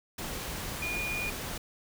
sine tone in noise, 2435 Hz, D#7, 38 cents flat, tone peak -32 dBFS, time 0.82-1.3 s, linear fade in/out 5 ms, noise pink, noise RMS -37 dBFS, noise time 0.18-1.58 s, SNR +2 dB, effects none

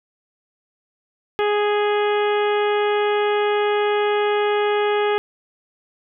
harmonic tone, 415.3 Hz, G#4, in tune, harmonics 1 / 2 / 3 / 4 / 5 / 6 / 7 / 8, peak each -18 / -24 / -28 / -30 / -32 / -34 / -35 / -36 dBFS, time 1.39-5.18 s, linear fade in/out 0 ms, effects none

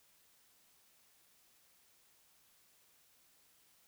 silence, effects white hiss -69 dBFS RMS until 3.87 s

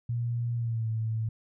sine tone with pitch glide, 118.7 to 111.39 Hz, A#2 to A2, +32 to +22 cents, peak -27 dBFS, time 0.09-1.29 s, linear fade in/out 5 ms, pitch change -110 cents, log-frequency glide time 0.55-0.87 s, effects none

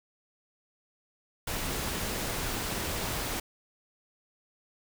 pink noise, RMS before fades -33 dBFS, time 1.47-3.4 s, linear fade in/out 5 ms, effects none

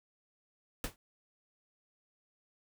pink noise with exponential decay, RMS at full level -33 dBFS, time 0.84-0.96 s, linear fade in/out 1 ms, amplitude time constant 26 ms, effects none

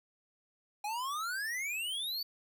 square exponential sweep, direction up, 811 to 4600 Hz, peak -35 dBFS, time 0.84-2.23 s, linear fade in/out 5 ms, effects 11-bit

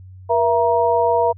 sine tone cluster, 477.4 / 669 / 943 Hz, A#4 / E5 / A#5, +41 / +25 / +20 cents, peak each -18 dBFS, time 0.29-1.33 s, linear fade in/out 20 ms, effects added 93 Hz sine -37 dBFS peak until 1.37 s

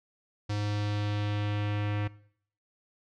square tone with low-pass filter sweep, 103.83 Hz, G#2, in tune, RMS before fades -31 dBFS, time 0.49-2.08 s, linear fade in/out 10 ms, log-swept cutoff 5100 to 2400 Hz, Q 1.8, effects noise-tail reverb RT60 0.6 s tail -20 dB re dry

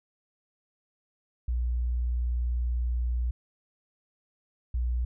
sine tone pair in turn, 60.3 / 60.52 Hz, B1 / B1, -41 / -34 cents, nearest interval unison, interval 7 cents, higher second, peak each -25 dBFS, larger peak neither, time 1.48-3.31 / 4.74-5.05 s, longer first, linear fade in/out 5 ms, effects none

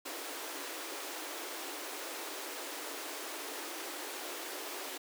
pink high-pass noise, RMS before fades -42 dBFS, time 0.05-4.98 s, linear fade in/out 10 ms, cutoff 280 Hz, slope 96 dB/octave, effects none

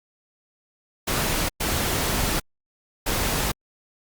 pink noise bursts at uneven times, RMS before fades -24 dBFS, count 3, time 1.07-1.49 / 1.6-2.4 / 3.06-3.52 s, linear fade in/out 10 ms, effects Opus 48 kbps

